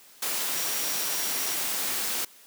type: tone in noise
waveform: sine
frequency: 5670 Hz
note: F8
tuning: 25 cents sharp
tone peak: -37 dBFS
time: 0.56-1.55 s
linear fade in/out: 5 ms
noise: white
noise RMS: -29 dBFS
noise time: 0.22-2.25 s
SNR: -11 dB
effects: white hiss -53 dBFS RMS until 2.46 s + high-pass 200 Hz 12 dB/octave